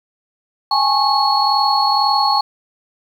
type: tone cluster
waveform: sine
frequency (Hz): 813 / 855 / 1094 / 4343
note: G#5 / A5 / C#6 / C#8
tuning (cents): -37 / -50 / -23 / -36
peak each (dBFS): -18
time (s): 0.71-2.41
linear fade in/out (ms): 5
effects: 7-bit